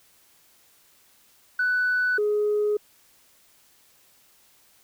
sine tone pair in turn, 1491 / 418.4 Hz, F#6 / G#4, +13 / +13 cents, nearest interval octave + minor seventh, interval 2200 cents, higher first, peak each -19 dBFS, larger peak neither, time 1.59-2.18 / 2.18-2.77 s, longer neither, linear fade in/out 5 ms, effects tanh soft clip ceiling -17 dBFS + white hiss -59 dBFS RMS until 4.83 s

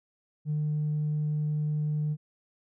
triangle tone with tanh clipping, 150.9 Hz, D3, 47 cents sharp, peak -26 dBFS, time 0.45-2.17 s, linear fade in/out 50 ms, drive 5 dB, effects none

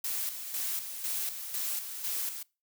blue noise with tremolo, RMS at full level -33 dBFS, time 0.04-2.43 s, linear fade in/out 5 ms, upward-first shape square, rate 2 Hz, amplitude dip 55%, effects noise-tail reverb RT60 0.3 s tail -24 dB re dry

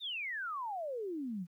sine exponential sweep, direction down, 3767 to 164.81 Hz, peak -36 dBFS, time 0-1.47 s, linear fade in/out 50 ms, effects 12-bit

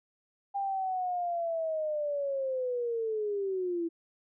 sine linear sweep, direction down, 801 to 329.6 Hz, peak -29 dBFS, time 0.54-3.89 s, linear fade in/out 20 ms, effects none

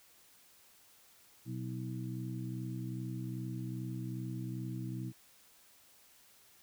harmonic tone with a mistuned harmonic, 62.5 Hz, B1, 21 cents sharp, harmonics 2 / 3 / 4 / 5, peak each -39 / -44 / -48 / -45 dBFS, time 1.45-5.13 s, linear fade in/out 50 ms, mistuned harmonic 5, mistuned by +46 cents, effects white hiss -63 dBFS RMS until 6.62 s

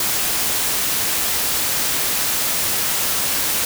white noise, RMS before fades -20 dBFS, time 0-3.65 s, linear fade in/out 2 ms, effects none

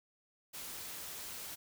white noise, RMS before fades -45 dBFS, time 0.53-1.56 s, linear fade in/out 20 ms, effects none

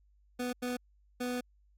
25% pulse tone bursts at uneven times, 247.5 Hz, B3, 4 cents sharp, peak -29 dBFS, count 3, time 0.39-0.53 / 0.62-0.77 / 1.2-1.41 s, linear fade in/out 10 ms, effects added 50 Hz sine -63 dBFS peak until 1.77 s + AAC 48 kbps

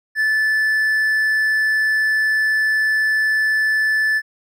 triangle tone, 1746 Hz, A6, 14 cents flat, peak -13 dBFS, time 0.15-4.22 s, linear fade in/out 50 ms, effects none

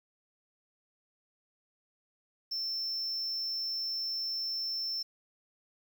triangle tone, 5350 Hz, E8, 25 cents sharp, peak -31 dBFS, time 2.51-5.03 s, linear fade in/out 10 ms, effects 10-bit

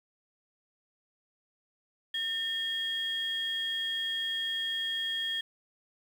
sine tone pair together, 1808 / 3272 Hz, A6 / G#7, +47 / -26 cents, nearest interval minor seventh, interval 1027 cents, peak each -35 / -30 dBFS, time 2.14-5.41 s, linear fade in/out 5 ms, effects tanh soft clip ceiling -24 dBFS + 9-bit

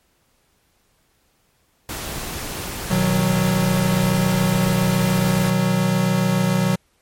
pink noise, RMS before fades -29 dBFS, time 1.89-5.5 s, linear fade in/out 2 ms
square chord, B major, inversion none, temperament equal with one note detuned, 123.47 / 157.92 / 185 Hz, B2 / D#3 / F#3, 0 / +26 / 0 cents, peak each -24 / -23 / -19 dBFS, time 2.9-6.76 s, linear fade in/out 10 ms
effects pink hiss -63 dBFS RMS until 7.01 s + MP3 64 kbps

